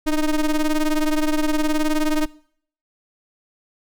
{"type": "ring-modulated tone", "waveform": "square", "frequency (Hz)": 155.56, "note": "D#3", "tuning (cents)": 0, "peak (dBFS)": -15, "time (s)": [0.06, 2.26], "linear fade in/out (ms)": 10, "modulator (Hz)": 146, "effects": ["noise-tail reverb RT60 0.6 s tail -22 dB re dry"]}